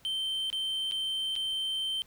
triangle tone with dropouts, 3112 Hz, G7, 13 cents flat, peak -28 dBFS, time 0.05-2.02 s, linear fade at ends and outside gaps 0 ms, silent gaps 0.501-0.528 / 0.912-0.92 / 1.355-1.362 s, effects pink hiss -61 dBFS RMS until 2.06 s

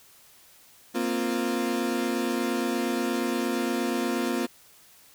35% pulse chord, Bb suspended second, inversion none, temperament equal, 233.1 / 261.6 / 349.2 Hz, Bb3 / C4 / F4, 0 / 0 / 0 cents, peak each -28 dBFS, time 0.94-4.47 s, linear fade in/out 20 ms, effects white hiss -55 dBFS RMS until 5.14 s

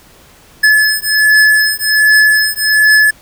square beating tone pair, 1719 / 1720.3 Hz, A6 / A6, -41 / -39 cents, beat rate 1.3 Hz, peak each -11 dBFS, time 0.63-3.11 s, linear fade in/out 10 ms, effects pink hiss -43 dBFS RMS until 3.21 s

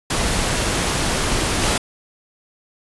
pink noise with level steps, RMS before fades -20 / -18 dBFS, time 0.1-1.78 s, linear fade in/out 5 ms, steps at 1.61 s, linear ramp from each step 20 ms, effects resampled to 24000 Hz

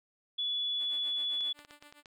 sine tone, 3420 Hz, A7, 50 cents flat, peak -30 dBFS, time 0.38-1.53 s, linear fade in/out 10 ms
5% pulse tone with tremolo, 293.7 Hz, D4, in tune, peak -40 dBFS, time 0.78-2.03 s, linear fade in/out 50 ms, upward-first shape triangle, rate 7.6 Hz, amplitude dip 100%
clicks, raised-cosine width 0.2 ms, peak -32 dBFS, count 7, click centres 1.408 / 1.591 / 1.649 / 1.709 / 1.825 / 1.925 / 2.058 s
effects none

